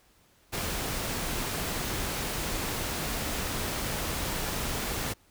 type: noise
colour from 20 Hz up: pink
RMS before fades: -32 dBFS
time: 0.52-5.14 s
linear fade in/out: 20 ms
effects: pink hiss -63 dBFS RMS until 5.3 s